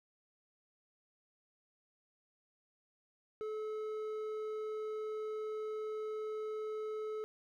sine tone with hard clipping, 431.3 Hz, A4, 35 cents flat, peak -39 dBFS, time 3.41-7.24 s, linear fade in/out 0 ms, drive 6 dB, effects none

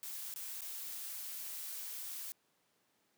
blue noise with dropouts, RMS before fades -44 dBFS, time 0.03-2.32 s, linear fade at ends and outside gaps 0 ms, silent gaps 0.34-0.36 / 0.608-0.618 s, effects pink hiss -75 dBFS RMS until 3.17 s + high-pass 200 Hz 12 dB/octave

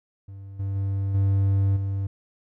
triangle tone with level steps, 98 Hz, G2, in tune, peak -35 / -23 / -21 / -16 / -22 dBFS, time 0.28-2.07 s, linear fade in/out 5 ms, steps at 0.59 / 0.75 / 1.14 / 1.76 s, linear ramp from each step 10 ms, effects none

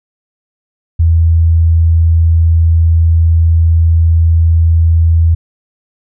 sine tone, 82.41 Hz, E2, in tune, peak -5 dBFS, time 0.99-5.35 s, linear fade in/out 10 ms, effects none

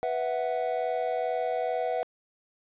triangle chord, B suspended fourth, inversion none, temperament just, 493.9 / 658.5 / 740.8 Hz, B4 / E5 / F#5, 0 / -2 / +2 cents, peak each -29 dBFS, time 0.03-2.03 s, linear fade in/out 0 ms, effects resampled to 8000 Hz + 10-bit

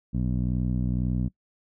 15% pulse tone with low-pass filter, 62 Hz, B1, 7 cents sharp, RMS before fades -26 dBFS, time 0.13-1.29 s, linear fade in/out 20 ms, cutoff 220 Hz, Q 1.4, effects noise-tail reverb RT60 0.1 s tail -22 dB re dry

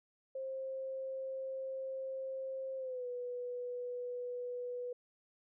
sine tone with pitch glide, 530 to 491.7 Hz, C5 to B4, +22 to -8 cents, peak -38 dBFS, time 0.35-4.93 s, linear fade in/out 5 ms, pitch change -130 cents, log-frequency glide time 2.77-3.07 s, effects none

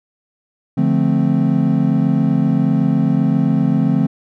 triangle chord, D minor seventh, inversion none, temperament equal, 146.83 / 174.61 / 220 / 261.6 Hz, D3 / F3 / A3 / C4, 0 / 0 / 0 / 0 cents, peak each -16 dBFS, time 0.77-4.07 s, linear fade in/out 10 ms, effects none

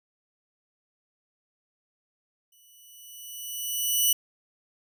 5% pulse tone with exponential growth, 2960 Hz, F#7, in tune, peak -10 dBFS, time 2.52-4.13 s, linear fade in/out 5 ms, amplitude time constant 350 ms, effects none

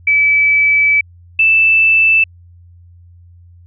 sine tone pair in turn, 2300 / 2643 Hz, D7 / E7, -37 / +4 cents, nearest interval major second, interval 241 cents, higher second, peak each -8 / -7 dBFS, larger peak second, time 0.07-1.01 / 1.39-2.24 s, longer first, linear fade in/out 5 ms, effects added 87 Hz sine -39 dBFS peak until 3.66 s

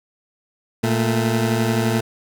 20% pulse tone pair together, 116.1 / 220.6 Hz, A#2 / A3, -7 / +5 cents, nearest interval major seventh, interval 1112 cents, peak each -14 / -17 dBFS, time 0.83-2.01 s, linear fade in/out 10 ms, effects none

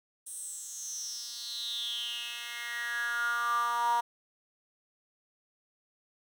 10% pulse tone with high-pass filter sweep, 237.2 Hz, A#3, 30 cents sharp, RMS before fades -34 dBFS, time 0.26-4.01 s, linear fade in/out 10 ms, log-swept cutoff 9200 to 890 Hz, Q 8.1, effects none

